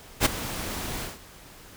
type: noise with ADSR envelope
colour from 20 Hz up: pink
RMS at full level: -17 dBFS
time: 0.2-1.19 s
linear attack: 56 ms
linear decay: 12 ms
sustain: -16 dB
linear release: 170 ms
effects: pink hiss -48 dBFS RMS until 1.76 s